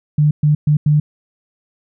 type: tone bursts at uneven times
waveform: sine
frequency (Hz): 149.6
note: D3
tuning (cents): +32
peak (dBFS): -9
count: 4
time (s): 0.18-0.31 / 0.43-0.55 / 0.67-0.77 / 0.86-1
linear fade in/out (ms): 5
effects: none